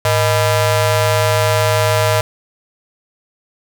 sawtooth ring-modulated tone, 365.2 Hz, F#4, 23 cents flat, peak -5 dBFS, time 0.05-2.21 s, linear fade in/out 2 ms, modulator 259 Hz, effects none

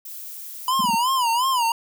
violet noise, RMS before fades -36 dBFS, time 0.05-0.69 s, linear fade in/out 5 ms
square tone with vibrato, 987.8 Hz, B5, in tune, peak -19 dBFS, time 0.68-1.72 s, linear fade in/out 2 ms, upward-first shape sine, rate 2.8 Hz, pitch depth 140 cents each way
sine tone bursts, 207.7 Hz, G#3, in tune, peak -24 dBFS, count 4, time 0.79-0.951 s, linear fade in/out 5 ms, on 20 ms, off 27 ms
effects none

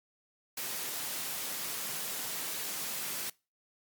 white high-pass noise, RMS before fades -37 dBFS, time 0.57-3.3 s, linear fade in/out 5 ms, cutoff 120 Hz, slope 24 dB/octave, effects noise-tail reverb RT60 0.3 s tail -24 dB re dry + Opus 48 kbps

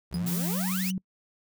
25% pulse exponential sweep, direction up, 58.4 to 3114 Hz, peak -33 dBFS, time 0.11-0.92 s, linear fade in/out 10 ms
sine tone with pitch glide, 174.61 to 187.14 Hz, F3 to F#3, 0 to +20 cents, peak -27 dBFS, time 0.14-0.98 s, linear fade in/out 2 ms, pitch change +120 cents, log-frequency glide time 0.5-0.57 s
sawtooth tone with exponential decay, 4978 Hz, D#8, in tune, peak -32 dBFS, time 0.14-0.23 s, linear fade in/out 2 ms, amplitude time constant 18 ms
blue noise, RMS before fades -34 dBFS, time 0.26-0.91 s, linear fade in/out 10 ms
effects noise-tail reverb RT60 0.1 s tail -26 dB re dry

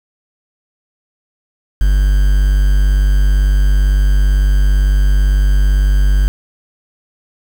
triangle tone with quantisation, 48.94 Hz, G1, 2 cents flat, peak -6 dBFS, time 1.81-6.28 s, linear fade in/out 0 ms, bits 5, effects none

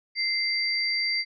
sine tone pair together, 2085 / 4681 Hz, C7 / D8, -7 / -7 cents, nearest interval octave + major second, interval 1400 cents, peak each -27 / -26 dBFS, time 0.15-1.25 s, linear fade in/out 50 ms, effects none

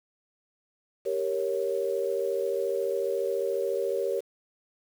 sine chord, G diminished, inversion none, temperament equal, 392 / 466.2 / 554.4 Hz, G4 / Bb4 / Db5, 0 / 0 / 0 cents, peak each -30 dBFS, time 1.05-4.21 s, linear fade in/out 20 ms, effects 8-bit

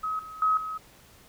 sine tone with level steps, 1274 Hz, D#6, 41 cents sharp, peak -27 / -39 / -20 / -31 dBFS, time 0.03-0.78 s, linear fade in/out 10 ms, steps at 0.19 / 0.42 / 0.57 s, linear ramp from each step 2 ms, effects pink hiss -55 dBFS RMS until 1.28 s

